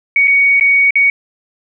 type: tone with dropouts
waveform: sine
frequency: 2239 Hz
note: C#7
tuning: 17 cents sharp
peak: -7 dBFS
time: 0.16-1.1 s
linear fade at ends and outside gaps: 2 ms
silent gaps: 0.274-0.279 / 0.598-0.609 / 0.907-0.955 s
effects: none